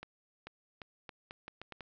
accelerating click train, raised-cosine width 0.3 ms, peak -28 dBFS, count 9, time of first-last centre 0.03-1.807 s, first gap 440 ms, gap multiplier 0.79, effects low-pass 5000 Hz 12 dB/octave

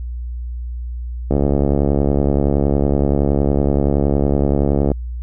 click train, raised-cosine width 2 ms, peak -3 dBFS, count 256, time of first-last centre 1.31-4.917 s, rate 70.7 Hz, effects added 60 Hz sine -23 dBFS peak until 5.22 s

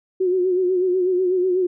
sine tone with vibrato, 366.5 Hz, F#4, 16 cents flat, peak -16 dBFS, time 0.2-1.67 s, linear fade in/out 10 ms, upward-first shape sine, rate 8.1 Hz, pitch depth 55 cents each way, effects none

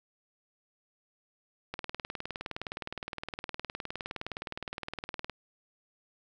click train, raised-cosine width 0.3 ms, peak -20 dBFS, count 70, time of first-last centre 1.74-5.297 s, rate 19.4 Hz, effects none

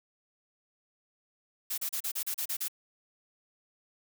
blue noise bursts, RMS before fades -33 dBFS, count 9, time 1.7-2.683 s, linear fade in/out 10 ms, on 79 ms, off 34 ms, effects none

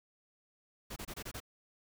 pink noise bursts, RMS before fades -43 dBFS, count 6, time 0.9-1.403 s, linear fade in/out 10 ms, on 63 ms, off 25 ms, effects none

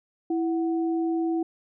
sine tone pair together, 330.2 / 740 Hz, E4 / F#5, +3 / 0 cents, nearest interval octave + major second, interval 1397 cents, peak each -23 / -35 dBFS, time 0.3-1.43 s, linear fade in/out 5 ms, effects none

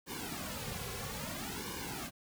pink noise with flanger, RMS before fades -41 dBFS, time 0.06-2.11 s, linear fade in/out 50 ms, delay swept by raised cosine 1.5 to 3.3 ms, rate 0.6 Hz, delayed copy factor -1, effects none

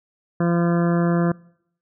harmonic tone, 171.4 Hz, F3, 32 cents flat, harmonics 1 / 2 / 3 / 4 / 6 / 7 / 8 / 9 / 10, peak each -18 / -24 / -28 / -30 / -34 / -35 / -36 / -37 / -38 dBFS, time 0.4-1.32 s, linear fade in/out 5 ms, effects noise-tail reverb RT60 0.7 s tail -24 dB re dry

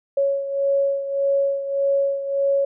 sine beating tone pair, 554.4 / 556.1 Hz, C#5 / C#5, 0 / +5 cents, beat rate 1.7 Hz, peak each -19 / -25 dBFS, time 0.17-2.65 s, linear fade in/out 5 ms, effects none

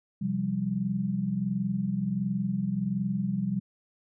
sine chord, C suspended fourth, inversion none, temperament equal, 130.81 / 174.61 / 196 Hz, C3 / F3 / G3, 0 / 0 / 0 cents, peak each -34 / -32 / -28 dBFS, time 0.21-3.6 s, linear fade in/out 10 ms, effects none

